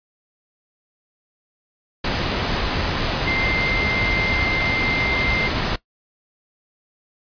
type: tone in noise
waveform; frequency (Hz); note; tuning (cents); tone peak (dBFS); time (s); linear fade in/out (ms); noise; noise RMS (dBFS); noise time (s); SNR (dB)
sine; 2091; C7; -2; -21; 3.27-5.48; 5; pink; -22; 2.04-5.76; -2
effects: noise-tail reverb RT60 0.1 s tail -18 dB re dry + resampled to 11025 Hz